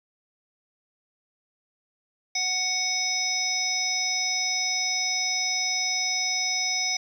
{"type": "harmonic tone", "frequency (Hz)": 740, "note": "F#5", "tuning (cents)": 0, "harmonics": [1, 3, 5, 7, 8], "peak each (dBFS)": [-36, -29, -36, -27, -30], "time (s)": [2.35, 6.97], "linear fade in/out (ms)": 5, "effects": ["9-bit"]}